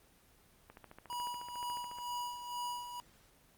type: click train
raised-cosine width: 0.5 ms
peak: -35 dBFS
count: 19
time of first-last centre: 0.7-1.986 s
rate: 14 Hz
type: tone with tremolo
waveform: square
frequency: 971 Hz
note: B5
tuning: 30 cents flat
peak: -37 dBFS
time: 1.1-3 s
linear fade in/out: 0 ms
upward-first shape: sine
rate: 2.1 Hz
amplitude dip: 60%
effects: pink hiss -65 dBFS RMS until 3.57 s + Opus 24 kbps

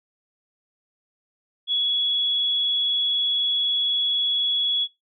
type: tone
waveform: sine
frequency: 3369 Hz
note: G#7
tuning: 24 cents sharp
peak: -19 dBFS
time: 1.67-4.88 s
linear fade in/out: 50 ms
effects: noise-tail reverb RT60 0.2 s tail -24 dB re dry

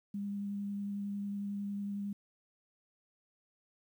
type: tone with vibrato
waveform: sine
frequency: 201.6 Hz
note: G3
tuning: 49 cents sharp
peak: -35 dBFS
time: 0.14-2.13 s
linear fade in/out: 5 ms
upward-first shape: square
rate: 11 Hz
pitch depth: 8 cents each way
effects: 11-bit

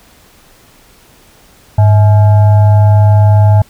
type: tone with frequency modulation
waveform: sine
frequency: 102.9 Hz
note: G#2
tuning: 16 cents flat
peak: -3 dBFS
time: 1.78-3.62 s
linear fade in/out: 5 ms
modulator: 747 Hz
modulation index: 0.36
effects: pink hiss -44 dBFS RMS until 3.69 s

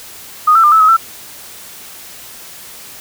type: tone with pitch steps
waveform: sine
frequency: 1237 / 1333 / 1199 / 1309 / 1271 / 1337 Hz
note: D#6 / E6 / D6 / E6 / D#6 / E6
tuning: -10 / +19 / +36 / -13 / +36 / +24 cents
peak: -5 dBFS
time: 0.47-0.968 s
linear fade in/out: 10 ms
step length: 83 ms
effects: white hiss -34 dBFS RMS until 3 s

